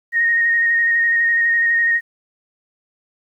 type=tone with vibrato; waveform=sine; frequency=1860 Hz; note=A#6; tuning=4 cents flat; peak=-13 dBFS; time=0.12-2.01 s; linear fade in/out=50 ms; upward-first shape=square; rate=12 Hz; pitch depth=14 cents each way; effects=9-bit